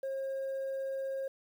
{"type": "tone", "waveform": "sine", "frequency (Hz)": 538, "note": "C5", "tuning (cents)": 48, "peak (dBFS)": -31, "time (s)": [0.03, 1.28], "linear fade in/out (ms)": 5, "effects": ["tanh soft clip ceiling -32 dBFS", "10-bit"]}